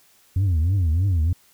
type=tone with vibrato; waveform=sine; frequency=88 Hz; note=F2; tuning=14 cents sharp; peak=-14 dBFS; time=0.36-1.33 s; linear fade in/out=5 ms; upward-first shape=triangle; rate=3.2 Hz; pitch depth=260 cents each way; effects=tanh soft clip ceiling -16 dBFS + white hiss -57 dBFS RMS until 1.53 s